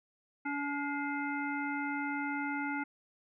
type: harmonic tone with a mistuned harmonic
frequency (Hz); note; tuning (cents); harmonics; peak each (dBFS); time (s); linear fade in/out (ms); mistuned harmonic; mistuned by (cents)
285; C#4; +48; 1 / 3 / 5 / 7 / 9; -36 / -39 / -39 / -40 / -52; 0.45-2.84; 10; 7; +80
effects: none